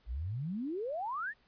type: exponential sweep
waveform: sine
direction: up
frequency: 51.91 to 1897 Hz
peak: -34 dBFS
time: 0.06-1.34 s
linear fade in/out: 50 ms
effects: pink hiss -69 dBFS RMS until 1.47 s + resampled to 11025 Hz